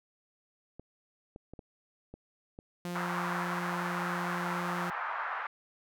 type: clicks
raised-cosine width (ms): 2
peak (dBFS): -32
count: 6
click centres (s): 0.796 / 1.361 / 1.536 / 1.592 / 2.14 / 2.589
type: tone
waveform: sawtooth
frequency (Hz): 175.8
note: F3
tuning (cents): +12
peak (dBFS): -31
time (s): 2.85-4.9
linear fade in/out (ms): 0
type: band-pass noise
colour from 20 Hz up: white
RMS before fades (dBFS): -36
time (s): 2.95-5.47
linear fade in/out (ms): 2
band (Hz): 820 to 1500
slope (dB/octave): 24
effects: none